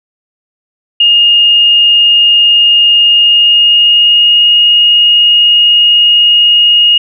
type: tone with pitch glide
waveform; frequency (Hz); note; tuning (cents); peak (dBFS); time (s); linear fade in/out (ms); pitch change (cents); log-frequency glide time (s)
sine; 2841 to 2864; F7 to F7; +29 to +43; -3; 1-6.98; 5; +14; 3.07-4.5
effects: none